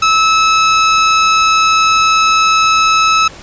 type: tone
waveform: sawtooth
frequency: 1300 Hz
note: E6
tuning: 24 cents flat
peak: -4 dBFS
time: 0.02-3.28 s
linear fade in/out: 5 ms
effects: pink hiss -34 dBFS RMS until 3.42 s + resampled to 16000 Hz